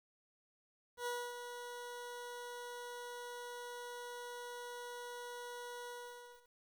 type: tone with ADSR envelope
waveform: 20% pulse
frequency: 485 Hz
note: B4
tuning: 31 cents flat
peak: -32 dBFS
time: 0.97-6.49 s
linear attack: 93 ms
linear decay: 260 ms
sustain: -8 dB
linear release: 610 ms
effects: 11-bit